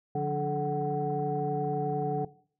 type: tone cluster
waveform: sine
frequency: 145.8 / 177.3 / 289.3 / 433.9 / 746 Hz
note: D3 / F3 / D4 / A4 / F#5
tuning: -12 / +26 / -26 / -24 / +14 cents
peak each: -32 / -37 / -37 / -32 / -31 dBFS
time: 0.15-2.25 s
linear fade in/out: 5 ms
effects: noise-tail reverb RT60 0.5 s tail -19 dB re dry + tanh soft clip ceiling -18 dBFS